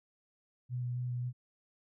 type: tone with vibrato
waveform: sine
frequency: 123.47 Hz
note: B2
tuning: in tune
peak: -33 dBFS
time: 0.69-1.33 s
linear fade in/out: 50 ms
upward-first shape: square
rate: 3.7 Hz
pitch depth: 11 cents each way
effects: none